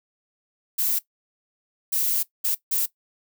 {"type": "noise bursts at uneven times", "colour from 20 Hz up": "violet", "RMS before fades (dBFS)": -23, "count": 4, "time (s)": [[0.78, 0.99], [1.92, 2.23], [2.44, 2.55], [2.71, 2.86]], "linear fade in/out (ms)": 10, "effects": ["noise-tail reverb RT60 0.1 s tail -17 dB re dry"]}